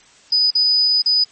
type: tone with dropouts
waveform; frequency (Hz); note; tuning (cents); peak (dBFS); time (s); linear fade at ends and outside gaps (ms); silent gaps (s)
sine; 4980; D#8; +1; -12; 0.32-1.24; 5; 0.506-0.551 / 1.019-1.059
effects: white hiss -49 dBFS RMS until 1.31 s + MP3 32 kbps